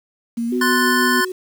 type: tone with pitch glide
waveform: sine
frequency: 233.1 to 249.8 Hz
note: A#3 to B3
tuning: 0 to +20 cents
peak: -19 dBFS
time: 0.37-1.21 s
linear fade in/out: 10 ms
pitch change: +120 cents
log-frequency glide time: 0.48-0.53 s
type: tone with tremolo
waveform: sine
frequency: 370 Hz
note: F#4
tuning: in tune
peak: -20 dBFS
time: 0.52-1.32 s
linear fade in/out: 5 ms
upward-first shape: triangle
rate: 6.3 Hz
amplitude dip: 45%
type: chord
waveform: square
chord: F# diminished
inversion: second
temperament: equal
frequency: 1046.5 / 1480 / 1760 Hz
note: C6 / F#6 / A6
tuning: 0 / 0 / 0 cents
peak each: -21 dBFS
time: 0.61-1.25 s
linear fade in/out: 5 ms
effects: 7-bit